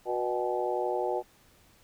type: harmonic tone with a mistuned harmonic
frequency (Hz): 122.1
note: B2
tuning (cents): -19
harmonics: 3 / 4 / 5 / 6 / 7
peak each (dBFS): -32 / -33 / -34 / -35 / -35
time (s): 0.05-1.23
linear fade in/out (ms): 50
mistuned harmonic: 6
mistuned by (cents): +70
effects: pink hiss -61 dBFS RMS until 1.83 s